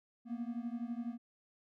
triangle beating tone pair, 231.3 / 243.3 Hz, A#3 / B3, -13 / -26 cents, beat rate 12 Hz, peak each -38 / -39 dBFS, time 0.25-1.18 s, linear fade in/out 50 ms, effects none

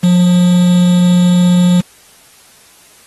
triangle tone with quantisation, 178 Hz, F3, 33 cents sharp, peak -4 dBFS, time 0.03-1.81 s, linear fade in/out 10 ms, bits 4, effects white hiss -44 dBFS RMS until 3.06 s + AAC 32 kbps

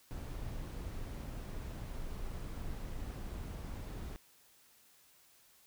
brown noise, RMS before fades -42 dBFS, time 0.11-4.16 s, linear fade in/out 0 ms, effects white hiss -65 dBFS RMS until 5.66 s

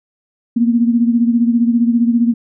sine beating tone pair, 233.1 / 248.1 Hz, A#3 / B3, 0 / +8 cents, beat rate 15 Hz, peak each -11 / -17 dBFS, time 0.56-2.34 s, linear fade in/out 10 ms, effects none

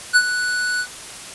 square tone with ADSR envelope, 1480 Hz, F#6, in tune, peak -9 dBFS, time 0.13-0.87 s, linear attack 31 ms, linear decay 59 ms, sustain -11 dB, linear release 67 ms, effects white hiss -35 dBFS RMS until 1.34 s + resampled to 24000 Hz

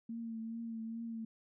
sine tone with vibrato, 227.4 Hz, A#3, 43 cents flat, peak -39 dBFS, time 0.09-1.25 s, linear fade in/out 5 ms, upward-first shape triangle, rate 2.4 Hz, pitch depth 35 cents each way, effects none

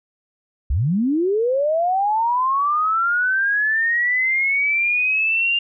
sine linear sweep, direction up, 52.8 to 2809 Hz, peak -16 dBFS, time 0.7-5.59 s, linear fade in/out 5 ms, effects none

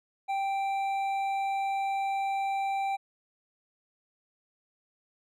sine tone with hard clipping, 784 Hz, G5, in tune, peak -29 dBFS, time 0.28-2.97 s, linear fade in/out 20 ms, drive 7 dB, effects none

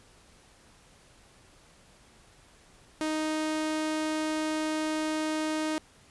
sawtooth tone, 311.1 Hz, D#4, in tune, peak -24 dBFS, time 3.01-5.78 s, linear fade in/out 0 ms, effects pink hiss -58 dBFS RMS until 6.1 s + resampled to 24000 Hz

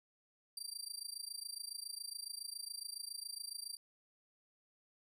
25% pulse tone with amplitude modulation, 4699 Hz, D8, in tune, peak -35 dBFS, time 0.57-3.77 s, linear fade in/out 2 ms, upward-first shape sine, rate 27.2 Hz, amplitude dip 95%, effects none

